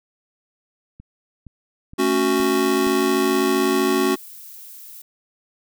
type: click train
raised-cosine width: 5 ms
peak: -28 dBFS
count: 5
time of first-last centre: 1-2.869 s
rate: 2.14 Hz
type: chord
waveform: square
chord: F# minor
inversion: first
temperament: just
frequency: 222 / 277.5 / 370 Hz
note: A3 / C#4 / F#4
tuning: +16 / +2 / 0 cents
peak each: -26 / -22 / -20 dBFS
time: 1.98-4.16 s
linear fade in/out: 20 ms
type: noise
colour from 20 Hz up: violet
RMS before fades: -40 dBFS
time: 2.36-5.02 s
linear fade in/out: 5 ms
effects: none